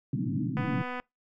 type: band-pass noise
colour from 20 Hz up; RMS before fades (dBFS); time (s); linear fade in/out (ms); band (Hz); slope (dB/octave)
pink; -30; 0.13-0.82; 2; 110 to 310; 96
type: click train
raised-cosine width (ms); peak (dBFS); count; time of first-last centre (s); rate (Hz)
0.5; -22; 108; 0.57-1; 249
effects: noise-tail reverb RT60 0.2 s tail -26 dB re dry